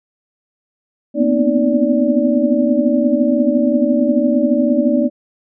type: tone cluster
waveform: sine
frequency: 233.8 / 248.3 / 259.8 / 307.5 / 581 Hz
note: A#3 / B3 / C4 / D#4 / D5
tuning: +5 / +9 / -12 / -20 / -19 cents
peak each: -18 dBFS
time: 1.14-5.1 s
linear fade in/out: 50 ms
effects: none